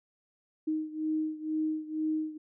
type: beating tone pair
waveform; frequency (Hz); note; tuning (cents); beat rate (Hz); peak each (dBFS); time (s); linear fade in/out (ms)
sine; 311.1 / 313.2; D#4 / D#4; 0 / +11; 2.1; -31 / -34; 0.67-2.38; 10
effects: none